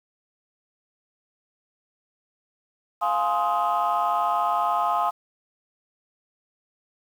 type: chord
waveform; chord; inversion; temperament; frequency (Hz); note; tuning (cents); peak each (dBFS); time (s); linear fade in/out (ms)
sine; F minor seventh; none; just; 698.5 / 838.1 / 1047.7 / 1257.2; F5 / Ab5 / C6 / Eb6; 0 / +16 / +2 / +18; -25; 3.01-5.11; 20
effects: tanh soft clip ceiling -14 dBFS + 8-bit